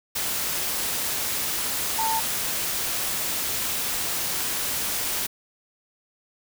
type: tone in noise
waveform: sine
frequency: 895 Hz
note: A5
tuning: 29 cents sharp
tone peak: -23 dBFS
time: 1.98-2.2 s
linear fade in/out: 10 ms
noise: white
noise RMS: -27 dBFS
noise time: 0.15-5.27 s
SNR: +1 dB
effects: none